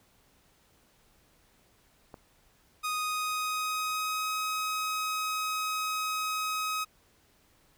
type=click; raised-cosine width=1 ms; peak=-30 dBFS; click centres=2.142 s
type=tone with pitch glide; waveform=sawtooth; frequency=1244.5 to 1267 Hz; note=D#6 to D#6; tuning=0 to +31 cents; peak=-26 dBFS; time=2.83-6.85 s; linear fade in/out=20 ms; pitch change=+31 cents; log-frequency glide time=2.97-4.31 s
effects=pink hiss -65 dBFS RMS until 7.77 s